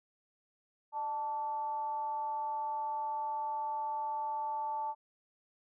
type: tone with frequency modulation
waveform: sine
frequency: 880 Hz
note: A5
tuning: in tune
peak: -33 dBFS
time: 0.92-4.95 s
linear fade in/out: 50 ms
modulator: 272 Hz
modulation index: 0.35
effects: none